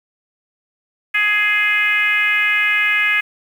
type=tone with frequency modulation; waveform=sine; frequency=2093 Hz; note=C7; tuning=in tune; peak=-13 dBFS; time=1.14-3.21 s; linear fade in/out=10 ms; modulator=420 Hz; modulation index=1.3; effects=7-bit